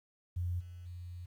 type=tone with level steps; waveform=sine; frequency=88.3 Hz; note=F2; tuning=20 cents sharp; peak=-32 / -45 / -42 dBFS; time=0.36-1.26 s; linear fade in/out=10 ms; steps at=0.59 / 0.85 s; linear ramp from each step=20 ms; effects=11-bit